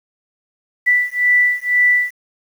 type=beating tone pair; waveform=sine; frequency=1972 / 1974 Hz; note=B6 / B6; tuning=-3 / -1 cents; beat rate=2 Hz; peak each=-15 dBFS; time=0.86-2.12 s; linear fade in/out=20 ms; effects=7-bit